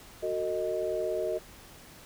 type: chord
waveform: sine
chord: D# diminished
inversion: first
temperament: equal with one note detuned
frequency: 370 / 451.6 / 622.3 Hz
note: F#4 / A4 / D#5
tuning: 0 / +45 / 0 cents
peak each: -33 / -34 / -31 dBFS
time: 0.22-1.39 s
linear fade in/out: 20 ms
effects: pink hiss -51 dBFS RMS until 2.05 s